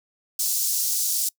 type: high-pass noise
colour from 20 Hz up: pink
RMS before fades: -24 dBFS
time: 0.39-1.29 s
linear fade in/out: 5 ms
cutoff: 5400 Hz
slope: 24 dB/octave
effects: noise-tail reverb RT60 0.1 s tail -24 dB re dry